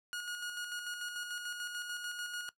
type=tone with tremolo; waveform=sawtooth; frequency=1443 Hz; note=F#6; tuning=44 cents flat; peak=-33 dBFS; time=0.13-2.49 s; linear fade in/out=0 ms; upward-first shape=square; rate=6.8 Hz; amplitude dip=40%; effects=noise-tail reverb RT60 0.1 s tail -18 dB re dry + low-pass 12000 Hz 12 dB/octave